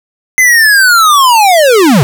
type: linear sweep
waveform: square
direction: down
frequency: 2069 to 116.54 Hz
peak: -4 dBFS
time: 0.38-2.03 s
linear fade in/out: 0 ms
effects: none